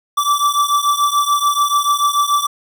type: beating tone pair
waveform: square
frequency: 1160 / 1166.9 Hz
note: D6 / D6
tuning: -22 / -11 cents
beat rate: 6.9 Hz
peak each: -16 / -18 dBFS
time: 0.17-2.47 s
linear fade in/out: 10 ms
effects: none